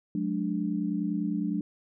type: tone cluster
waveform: sine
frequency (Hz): 181.9 / 211.8 / 293.5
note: F#3 / G#3 / D4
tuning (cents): -29 / +34 / -1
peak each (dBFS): -31 / -31 / -31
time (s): 0.15-1.61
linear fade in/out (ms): 2
effects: none